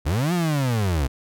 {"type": "linear two-way sweep", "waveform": "35% pulse", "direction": "up then down", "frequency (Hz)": [61.74, 181.3, 61.74], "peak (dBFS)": -18, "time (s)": [0.05, 1.08], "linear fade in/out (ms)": 20, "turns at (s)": 0.33, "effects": []}